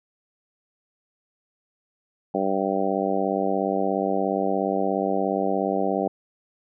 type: harmonic tone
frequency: 97 Hz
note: G2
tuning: 18 cents flat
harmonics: 2 / 3 / 4 / 5 / 6 / 7 / 8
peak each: -29 / -29 / -29 / -29 / -29 / -29 / -29 dBFS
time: 2.34-6.08 s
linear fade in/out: 5 ms
effects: none